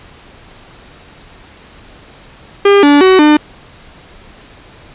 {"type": "tone with pitch steps", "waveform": "45% pulse", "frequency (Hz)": [401.5, 288.9, 375.9, 300.4], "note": ["G4", "D4", "F#4", "D4"], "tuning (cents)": [41, -28, 27, 39], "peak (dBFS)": -4, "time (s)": [2.65, 3.37], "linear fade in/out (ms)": 5, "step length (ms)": 180, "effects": ["pink hiss -39 dBFS RMS until 4.94 s", "resampled to 8000 Hz"]}